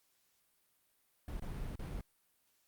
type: noise with dropouts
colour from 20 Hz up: brown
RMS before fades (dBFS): -41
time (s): 1.28-2.01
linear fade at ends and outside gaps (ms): 2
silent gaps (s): 1.397-1.421 / 1.756-1.793
effects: white hiss -75 dBFS RMS until 2.67 s + Opus 48 kbps